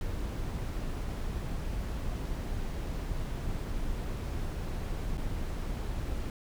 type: noise with dropouts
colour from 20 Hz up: brown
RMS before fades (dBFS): -34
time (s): 0.01-6.3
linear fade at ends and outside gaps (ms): 1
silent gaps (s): 5.172-5.179
effects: none